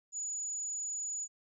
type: tone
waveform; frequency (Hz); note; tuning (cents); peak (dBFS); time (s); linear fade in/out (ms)
sine; 6910; A8; -32; -35; 0.12-1.28; 50
effects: none